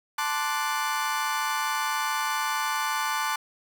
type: chord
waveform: 35% pulse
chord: D dominant seventh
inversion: second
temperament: equal with one note detuned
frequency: 880 / 1046.5 / 1171.3 / 1480 Hz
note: A5 / C6 / D6 / F#6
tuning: 0 / 0 / -5 / 0 cents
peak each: -28 / -31 / -29 / -31 dBFS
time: 0.18-3.36 s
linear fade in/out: 5 ms
effects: none